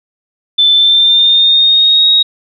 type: tone with pitch glide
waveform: sine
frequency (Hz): 3527 to 3780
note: A7 to A#7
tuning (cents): +3 to +23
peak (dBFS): -5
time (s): 0.58-2.23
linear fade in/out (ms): 10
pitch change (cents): +120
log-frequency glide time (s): 0.73-2.1
effects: none